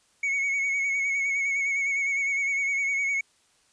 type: tone with vibrato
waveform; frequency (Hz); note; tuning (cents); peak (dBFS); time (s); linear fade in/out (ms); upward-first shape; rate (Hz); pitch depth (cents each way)
triangle; 2217; C#7; 0; -22; 0.23-3.21; 5; sine; 9.8; 37
effects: white hiss -64 dBFS RMS until 3.72 s + resampled to 22050 Hz